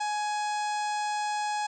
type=harmonic tone with a mistuned harmonic; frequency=840 Hz; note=G#5; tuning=19 cents sharp; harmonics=1 / 2 / 3 / 4 / 5 / 6 / 7 / 8 / 9 / 10; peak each=-28 / -38 / -42 / -46 / -45 / -45 / -50 / -47 / -48 / -49 dBFS; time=0-1.67 s; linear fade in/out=10 ms; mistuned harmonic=2; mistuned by=-16 cents; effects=none